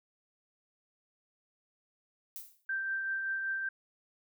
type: noise with exponential decay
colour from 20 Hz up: violet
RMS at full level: -40 dBFS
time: 2.36-2.65 s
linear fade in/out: 0 ms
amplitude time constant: 61 ms
type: tone with tremolo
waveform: sine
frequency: 1568 Hz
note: G6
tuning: in tune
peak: -30 dBFS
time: 2.69-3.69 s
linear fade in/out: 5 ms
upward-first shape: triangle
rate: 5.2 Hz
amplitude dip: 35%
effects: none